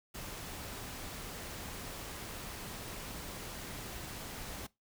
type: noise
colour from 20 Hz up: pink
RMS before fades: -44 dBFS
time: 0.14-4.67 s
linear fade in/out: 10 ms
effects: noise-tail reverb RT60 0.2 s tail -21 dB re dry